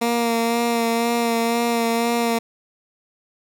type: tone with vibrato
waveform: 15% pulse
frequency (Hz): 233.1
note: A#3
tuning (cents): 0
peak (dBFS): -12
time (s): 0.01-2.39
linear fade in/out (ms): 10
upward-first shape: sine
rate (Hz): 2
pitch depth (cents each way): 22
effects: none